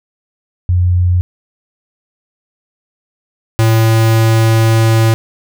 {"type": "tone pair in turn", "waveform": ["sine", "square"], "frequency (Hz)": [89.3, 112.51], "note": ["F2", "A2"], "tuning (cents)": [39, 39], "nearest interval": "major third", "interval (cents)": 400, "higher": "second", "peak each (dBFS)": -8, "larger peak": "neither", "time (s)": [[0.69, 1.21], [3.59, 5.14]], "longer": "second", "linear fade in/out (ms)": 0, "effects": []}